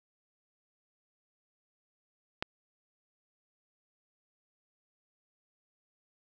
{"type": "click", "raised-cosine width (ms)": 0.3, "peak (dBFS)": -15, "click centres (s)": 2.425, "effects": []}